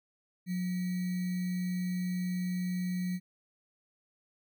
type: tone with sample-and-hold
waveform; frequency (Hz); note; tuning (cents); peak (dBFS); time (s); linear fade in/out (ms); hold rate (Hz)
sine; 180.9; F#3; -39; -30; 0.46-3.2; 50; 2100
effects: none